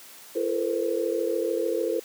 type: tone cluster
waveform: sine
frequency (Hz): 338.7 / 436.1 / 469.6 / 516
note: E4 / A4 / A#4 / C5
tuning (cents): +47 / -15 / +13 / -24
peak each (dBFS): -29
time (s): 0.35-2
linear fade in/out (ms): 10
effects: white hiss -47 dBFS RMS until 2.04 s + high-pass 200 Hz 12 dB/octave